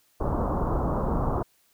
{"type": "low-pass noise", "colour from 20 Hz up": "pink", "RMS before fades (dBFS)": -26, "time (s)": [0.2, 1.43], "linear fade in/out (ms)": 10, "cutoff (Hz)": 1200, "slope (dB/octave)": 48, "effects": ["white hiss -65 dBFS RMS until 1.73 s"]}